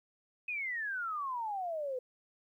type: exponential sweep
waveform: sine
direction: down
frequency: 2549 to 493.9 Hz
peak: -34 dBFS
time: 0.48-1.99 s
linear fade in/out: 5 ms
effects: 12-bit